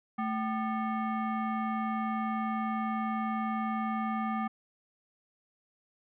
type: tone with frequency modulation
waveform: sine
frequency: 220 Hz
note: A3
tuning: in tune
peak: -29 dBFS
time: 0.18-4.48 s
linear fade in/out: 10 ms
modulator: 990 Hz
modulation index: 1.1
effects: none